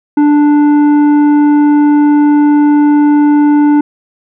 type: tone with tanh clipping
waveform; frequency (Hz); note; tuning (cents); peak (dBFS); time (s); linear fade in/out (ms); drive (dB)
triangle; 294.1; D4; +3; -6; 0.17-3.81; 5; 13
effects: none